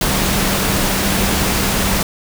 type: tone in noise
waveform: sine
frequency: 195.6 Hz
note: G3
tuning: 4 cents flat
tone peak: -22 dBFS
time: 0.01-2.03 s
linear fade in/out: 2 ms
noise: pink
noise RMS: -17 dBFS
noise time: 0.01-2.03 s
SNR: -8 dB
effects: none